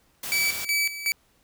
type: noise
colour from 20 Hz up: white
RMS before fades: -33 dBFS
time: 0.23-0.65 s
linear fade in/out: 5 ms
type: tone with tremolo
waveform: sawtooth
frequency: 2297 Hz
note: D7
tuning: 39 cents flat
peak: -18 dBFS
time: 0.32-1.12 s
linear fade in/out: 0 ms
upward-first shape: square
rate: 2.7 Hz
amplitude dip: 75%
effects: pink hiss -64 dBFS RMS until 1.43 s